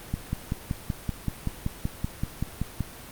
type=click train; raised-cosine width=5 ms; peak=-14 dBFS; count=15; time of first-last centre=0.14-2.807 s; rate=5.25 Hz; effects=pink hiss -43 dBFS RMS until 3.11 s + Opus 32 kbps